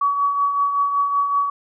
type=tone with tremolo; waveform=sine; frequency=1133 Hz; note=C#6; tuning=37 cents sharp; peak=-14 dBFS; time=0.01-1.5 s; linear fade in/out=5 ms; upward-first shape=triangle; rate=5.3 Hz; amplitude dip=55%; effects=none